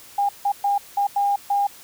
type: tone bursts at uneven times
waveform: sine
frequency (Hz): 807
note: G#5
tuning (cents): -50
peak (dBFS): -17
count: 6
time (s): 0.18-0.29 / 0.45-0.52 / 0.64-0.78 / 0.97-1.07 / 1.16-1.36 / 1.5-1.67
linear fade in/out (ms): 5
effects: white hiss -45 dBFS RMS until 1.83 s